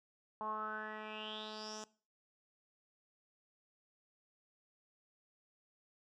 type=tone with low-pass filter sweep; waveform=10% pulse; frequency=215.1 Hz; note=A3; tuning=39 cents flat; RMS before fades=-44 dBFS; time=0.41-1.84 s; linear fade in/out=0 ms; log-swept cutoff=960 to 6600 Hz; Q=8.3; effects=noise-tail reverb RT60 0.4 s tail -21 dB re dry